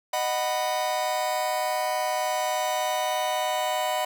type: chord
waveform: 45% pulse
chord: B major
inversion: first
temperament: just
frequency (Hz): 617.4 / 740.8 / 987.8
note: D#5 / F#5 / B5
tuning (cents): -14 / +2 / 0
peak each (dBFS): -29 / -28 / -30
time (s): 0.13-4.05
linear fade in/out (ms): 5
effects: none